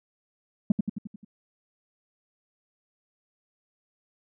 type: tone with echo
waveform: sine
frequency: 207.7 Hz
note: G#3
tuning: in tune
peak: -13 dBFS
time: 0.7-0.72 s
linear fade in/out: 5 ms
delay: 88 ms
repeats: 6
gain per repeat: -5 dB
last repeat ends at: 1.248 s
effects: tanh soft clip ceiling -14 dBFS